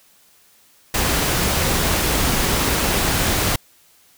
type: noise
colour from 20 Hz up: pink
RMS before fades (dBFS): -19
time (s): 0.94-3.56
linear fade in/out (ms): 5
effects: white hiss -54 dBFS RMS until 4.17 s